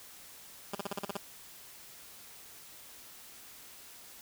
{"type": "tone bursts", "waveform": "10% pulse", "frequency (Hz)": 200, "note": "G3", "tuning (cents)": 35, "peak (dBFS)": -25, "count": 8, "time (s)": [0.73, 1.171], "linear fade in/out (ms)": 5, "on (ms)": 21, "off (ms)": 39, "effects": ["white hiss -52 dBFS RMS until 4.21 s"]}